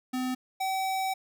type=tone pair in turn; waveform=square; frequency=255.1 / 764.4 Hz; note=C4 / G5; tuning=-44 / -44 cents; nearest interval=octave + perfect fifth; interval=1900 cents; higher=second; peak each=-29 / -28 dBFS; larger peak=second; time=0.13-0.35 / 0.6-1.14 s; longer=second; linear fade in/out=10 ms; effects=none